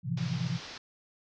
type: chord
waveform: sine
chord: F major seventh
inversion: first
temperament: equal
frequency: 110 / 130.81 / 164.81 / 174.61 Hz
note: A2 / C3 / E3 / F3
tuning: 0 / 0 / 0 / 0 cents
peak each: -38 / -33 / -34 / -36 dBFS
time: 0.03-0.6 s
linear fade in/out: 50 ms
type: low-pass noise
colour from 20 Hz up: white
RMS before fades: -45 dBFS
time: 0.17-0.78 s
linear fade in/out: 5 ms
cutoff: 5600 Hz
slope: 48 dB/octave
effects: none